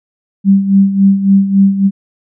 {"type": "tone with tremolo", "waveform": "sine", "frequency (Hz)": 196, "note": "G3", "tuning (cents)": 0, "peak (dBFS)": -3, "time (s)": [0.44, 1.91], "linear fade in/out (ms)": 50, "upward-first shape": "sine", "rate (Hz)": 3.6, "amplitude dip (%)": 70, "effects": []}